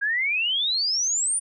sine exponential sweep, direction up, 1600 to 9600 Hz, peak -21 dBFS, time 0.01-1.4 s, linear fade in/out 20 ms, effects none

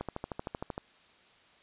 click train, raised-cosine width 1 ms, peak -21 dBFS, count 11, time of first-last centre 0.01-0.779 s, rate 13 Hz, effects white hiss -61 dBFS RMS until 1.62 s + resampled to 8000 Hz

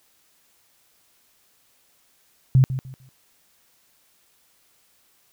sine tone with echo, 130.81 Hz, C3, in tune, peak -11 dBFS, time 2.55-2.64 s, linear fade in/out 0 ms, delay 150 ms, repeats 3, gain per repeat -12 dB, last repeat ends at 3.09 s, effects white hiss -62 dBFS RMS until 5.32 s

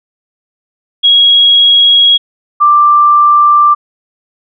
sine tone pair in turn, 3308 / 1180.1 Hz, G#7 / D6, -8 / +8 cents, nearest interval octave + tritone, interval 1784 cents, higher first, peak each -3 dBFS, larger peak neither, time 1.03-2.18 / 2.6-3.75 s, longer neither, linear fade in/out 20 ms, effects none

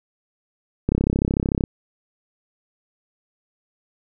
click train, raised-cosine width 3 ms, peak -6 dBFS, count 26, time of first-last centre 0.89-1.639 s, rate 33.4 Hz, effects none

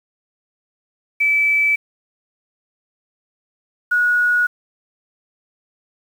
sine tone pair in turn, 2308 / 1456.8 Hz, D7 / F#6, -31 / -27 cents, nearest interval minor sixth, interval 796 cents, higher first, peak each -13 dBFS, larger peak neither, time 1.2-1.76 / 3.91-4.47 s, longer neither, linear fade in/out 10 ms, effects 7-bit

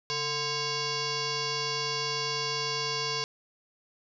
sine tone with frequency modulation, 2792 Hz, F7, 1 cent flat, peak -28 dBFS, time 0.1-3.24 s, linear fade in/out 0 ms, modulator 586 Hz, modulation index 4.6, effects none

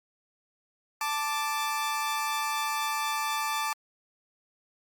sawtooth tone pair together, 880 / 1174.7 Hz, A5 / D6, 0 / 0 cents, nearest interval perfect fourth, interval 500 cents, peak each -27 dBFS, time 1.01-3.73 s, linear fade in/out 2 ms, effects Opus 48 kbps

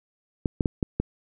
clicks, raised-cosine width 3 ms, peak -10 dBFS, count 5, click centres 0.458 / 0.608 / 0.658 / 0.828 / 1 s, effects none

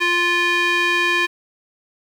square tone with band-pass filter, 349.2 Hz, F4, in tune, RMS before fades -18 dBFS, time 0-1.27 s, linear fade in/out 20 ms, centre 2200 Hz, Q 2.3, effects 8-bit

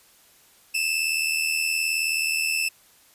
sawtooth tone pair together, 2601 / 2680 Hz, E7 / E7, -24 / +28 cents, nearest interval minor second, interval 52 cents, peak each -22 dBFS, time 0.74-2.69 s, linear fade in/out 10 ms, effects white hiss -56 dBFS RMS until 3.14 s + resampled to 32000 Hz

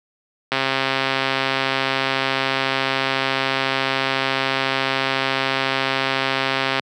click train, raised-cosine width 0.3 ms, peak -3 dBFS, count 842, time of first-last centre 0.52-6.796 s, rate 134 Hz, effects high-pass 150 Hz 12 dB/octave

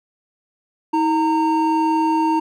triangle tone pair together, 320 / 918.8 Hz, D#4 / A#5, +49 / -25 cents, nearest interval octave + tritone, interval 1826 cents, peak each -16 dBFS, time 0.93-2.4 s, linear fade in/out 10 ms, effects none

